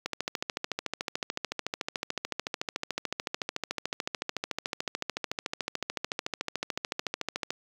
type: click train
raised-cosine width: 0.2 ms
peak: -13 dBFS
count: 103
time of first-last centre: 0.06-7.505 s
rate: 13.7 Hz
effects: high-pass 60 Hz 12 dB/octave + 7-bit